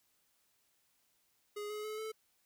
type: tone with pitch steps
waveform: square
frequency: 415.3 / 422.6 / 429.9 / 437.5 Hz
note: G#4 / G#4 / A4 / A4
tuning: 0 / +30 / -40 / -10 cents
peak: -40 dBFS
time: 1.56-2.12 s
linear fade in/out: 10 ms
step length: 140 ms
effects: white hiss -75 dBFS RMS until 2.45 s